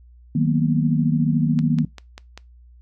sine chord, B major seventh, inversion first, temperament equal, 155.56 / 185 / 233.1 / 246.9 Hz, D#3 / F#3 / A#3 / B3, 0 / 0 / 0 / 0 cents, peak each -19 / -25 / -21 / -24 dBFS, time 0.35-1.85 s, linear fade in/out 5 ms
click train, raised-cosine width 0.2 ms, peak -19 dBFS, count 5, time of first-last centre 1.59-2.376 s, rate 5.09 Hz
effects noise-tail reverb RT60 0.2 s tail -21 dB re dry + added 60 Hz sine -45 dBFS peak until 2.81 s

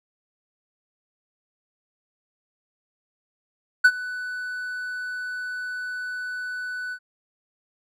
triangle tone with ADSR envelope, 1492 Hz, F#6, 14 cents sharp, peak -7 dBFS, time 3.84-6.99 s, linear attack 11 ms, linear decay 56 ms, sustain -20 dB, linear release 67 ms, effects none

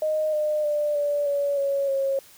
sine tone with pitch steps, 619 / 605.9 / 593.1 / 580.6 / 568.3 / 556.3 / 544.5 Hz, D#5 / D#5 / D5 / D5 / C#5 / C#5 / C#5, -9 / -46 / +17 / -20 / +43 / +6 / -31 cents, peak -21 dBFS, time 0.02-2.19 s, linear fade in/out 2 ms, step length 310 ms, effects white hiss -51 dBFS RMS until 2.37 s

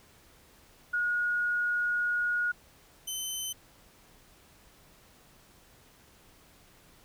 sine / 15% pulse tone pair in turn, 1444 / 3060 Hz, F#6 / G7, -43 / -42 cents, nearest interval octave + minor second, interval 1301 cents, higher second, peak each -26 dBFS, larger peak neither, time 0.93-2.52 / 3.07-3.53 s, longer first, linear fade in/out 10 ms, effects pink hiss -59 dBFS RMS until 7.04 s

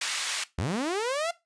pink band-pass noise, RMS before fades -31 dBFS, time 0.01-0.44 s, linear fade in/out 5 ms, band 1800 to 8900 Hz, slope 12 dB/octave
sawtooth linear sweep, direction up, 65.41 to 698.5 Hz, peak -23 dBFS, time 0.58-1.31 s, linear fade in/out 5 ms
effects noise-tail reverb RT60 0.2 s tail -17 dB re dry + resampled to 22050 Hz

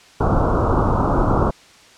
pink low-pass noise, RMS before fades -17 dBFS, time 0.2-1.51 s, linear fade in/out 10 ms, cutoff 1400 Hz, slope 96 dB/octave, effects white hiss -47 dBFS RMS until 1.97 s + low-pass 6000 Hz 12 dB/octave

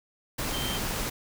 sine tone in noise, 3136 Hz, G7, in tune, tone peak -34 dBFS, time 0.53-0.78 s, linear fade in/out 10 ms, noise pink, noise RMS -31 dBFS, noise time 0.38-1.1 s, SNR -6 dB, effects none

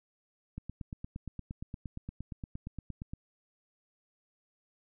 click train, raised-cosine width 5 ms, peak -27 dBFS, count 23, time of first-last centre 0.58-3.135 s, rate 8.61 Hz, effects none

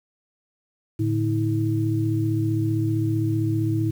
sine tone cluster, 110.9 / 146.3 / 321.9 Hz, A2 / D3 / E4, +14 / -6 / -41 cents, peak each -22 / -30 / -24 dBFS, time 0.99-3.91 s, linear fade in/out 10 ms, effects 8-bit

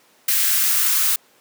blue noise with high-pass filter sweep, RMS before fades -18 dBFS, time 0.28-1.16 s, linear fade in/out 5 ms, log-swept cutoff 1700 to 1100 Hz, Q 1.9, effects pink hiss -55 dBFS RMS until 1.4 s + high-pass 300 Hz 12 dB/octave

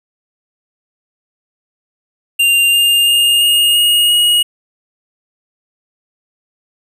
square tone with pitch steps, 2790 / 2809 / 2829 / 2849 / 2868 / 2888 Hz, F7 / F7 / F7 / F7 / F7 / F#7, -2 / +9 / +22 / +34 / +45 / -43 cents, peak -9 dBFS, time 2.39-4.43 s, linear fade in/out 10 ms, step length 340 ms, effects none

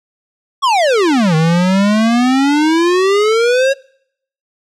square exponential two-way sweep, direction down then up, 1152 to 155.56 to 552 Hz, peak -10 dBFS, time 0.62-3.74 s, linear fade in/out 20 ms, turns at 1.35 s, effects noise-tail reverb RT60 0.7 s tail -26 dB re dry + low-pass 6000 Hz 12 dB/octave

